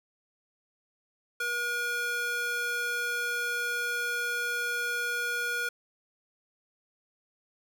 square tone with high-pass filter, 479.3 Hz, A#4, 48 cents sharp, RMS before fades -31 dBFS, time 1.4-5.69 s, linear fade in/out 5 ms, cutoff 1100 Hz, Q 8, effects none

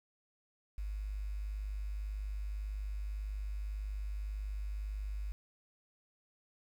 sine tone with quantisation, 50.9 Hz, G#1, 34 cents flat, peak -36 dBFS, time 0.78-5.32 s, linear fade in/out 0 ms, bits 10, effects none

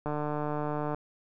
click train, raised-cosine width 1 ms, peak -19 dBFS, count 133, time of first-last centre 0.06-0.946 s, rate 149 Hz, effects none

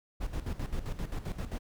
brown noise with tremolo, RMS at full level -33 dBFS, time 0.2-1.59 s, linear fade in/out 20 ms, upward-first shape square, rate 7.6 Hz, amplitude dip 70%, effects none

